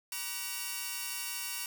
5% pulse tone cluster, 956 / 1175 / 1502 / 2259 / 2733 Hz, A#5 / D6 / F#6 / C#7 / F7, +43 / +1 / +26 / +32 / -38 cents, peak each -31 / -35 / -33 / -33 / -30 dBFS, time 0.12-1.66 s, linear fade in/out 2 ms, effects none

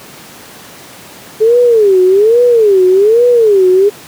sine tone with vibrato, 423.8 Hz, G#4, 35 cents sharp, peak -4 dBFS, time 1.4-3.9 s, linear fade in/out 20 ms, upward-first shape sine, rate 1.2 Hz, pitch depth 250 cents each way, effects pink hiss -33 dBFS RMS until 4.07 s + high-pass 150 Hz 12 dB/octave

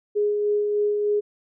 sine tone with tremolo, 415.3 Hz, G#4, in tune, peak -18 dBFS, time 0.15-1.21 s, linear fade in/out 20 ms, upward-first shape sine, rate 3.3 Hz, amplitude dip 30%, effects none

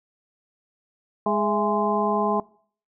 harmonic tone with a mistuned harmonic, 207.7 Hz, G#3, in tune, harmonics 1 / 2 / 3 / 4 / 5, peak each -26 / -26 / -26 / -26 / -26 dBFS, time 1.26-2.4 s, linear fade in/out 2 ms, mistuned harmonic 3, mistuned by +98 cents, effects noise-tail reverb RT60 0.5 s tail -22 dB re dry

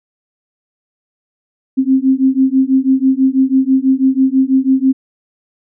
sine beating tone pair, 261.6 / 267.7 Hz, C4 / C4, 0 / +40 cents, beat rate 6.1 Hz, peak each -12 dBFS, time 1.77-4.93 s, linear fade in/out 20 ms, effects none

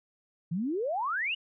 sine exponential sweep, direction up, 155.56 to 2982 Hz, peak -28 dBFS, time 0.51-1.35 s, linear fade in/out 10 ms, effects none

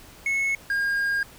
triangle tone pair in turn, 2192 / 1618.8 Hz, C#7 / G#6, -20 / -45 cents, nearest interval perfect fourth, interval 525 cents, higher first, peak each -20 dBFS, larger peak neither, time 0.26-0.55 / 0.7-1.23 s, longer second, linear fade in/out 2 ms, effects pink hiss -48 dBFS RMS until 1.38 s

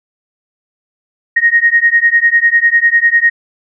sine beating tone pair, 1864 / 1874 Hz, A#6 / A#6, -1 / +9 cents, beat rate 10 Hz, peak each -10 dBFS, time 1.36-3.3 s, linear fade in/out 10 ms, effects none

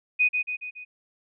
sine tone with echo, 2489 Hz, D#7, in tune, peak -17 dBFS, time 0.19-0.29 s, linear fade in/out 20 ms, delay 140 ms, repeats 4, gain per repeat -5 dB, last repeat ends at 0.85 s, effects none

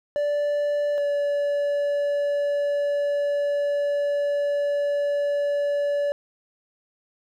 triangle tone pair in turn, 583 / 575 Hz, D5 / D5, -13 / -37 cents, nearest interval unison, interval 24 cents, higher first, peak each -19 dBFS, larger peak neither, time 0.16-0.98 / 0.98-6.12 s, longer second, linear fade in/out 0 ms, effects none

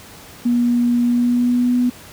sine tone with pitch glide, 240.6 to 246.5 Hz, B3 to B3, -45 to -3 cents, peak -13 dBFS, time 0.45-1.9 s, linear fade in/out 10 ms, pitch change +42 cents, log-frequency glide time 1.04-1.75 s, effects pink hiss -40 dBFS RMS until 2.12 s + high-pass 60 Hz 12 dB/octave

